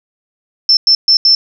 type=tone bursts at uneven times; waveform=sine; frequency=5330 Hz; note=E8; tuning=18 cents sharp; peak=-5 dBFS; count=4; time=0.69-0.77 / 0.87-0.95 / 1.08-1.17 / 1.25-1.35 s; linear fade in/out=2 ms; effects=none